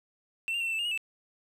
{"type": "tone with pitch steps", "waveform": "triangle", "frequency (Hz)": [2691, 2795, 2710, 2685, 2641, 2823, 2895, 2645], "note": ["E7", "F7", "E7", "E7", "E7", "F7", "F#7", "E7"], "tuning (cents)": [35, 1, 47, 31, 3, 18, -38, 5], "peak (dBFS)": -27, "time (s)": [0.48, 0.976], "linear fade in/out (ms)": 0, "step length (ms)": 62, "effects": []}